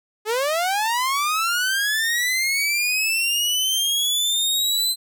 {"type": "linear sweep", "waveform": "sawtooth", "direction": "up", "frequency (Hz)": [414.2, 4081], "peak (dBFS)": -16, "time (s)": [0.25, 4.96], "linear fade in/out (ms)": 50, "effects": []}